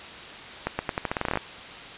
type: accelerating click train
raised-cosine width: 0.5 ms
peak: -10 dBFS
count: 14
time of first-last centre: 0.67-1.373 s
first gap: 120 ms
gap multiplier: 0.85
effects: white hiss -40 dBFS RMS until 1.97 s + resampled to 8000 Hz